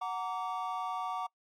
triangle chord, Gb augmented, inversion none, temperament just, 740 / 925 / 1156.2 Hz, Gb5 / Bb5 / D6, 0 / -14 / -27 cents, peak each -35 / -37 / -35 dBFS, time 0.01-1.27 s, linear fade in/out 10 ms, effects noise-tail reverb RT60 0.1 s tail -24 dB re dry + MP3 96 kbps

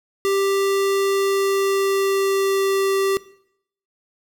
square tone with pitch glide, 393.1 to 389.9 Hz, G4 to G4, +5 to -9 cents, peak -18 dBFS, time 0.25-3.17 s, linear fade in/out 0 ms, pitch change -14 cents, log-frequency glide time 1.15-2.81 s, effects noise-tail reverb RT60 0.7 s tail -19 dB re dry

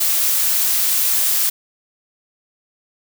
blue noise, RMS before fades -17 dBFS, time 0-1.5 s, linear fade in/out 10 ms, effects none

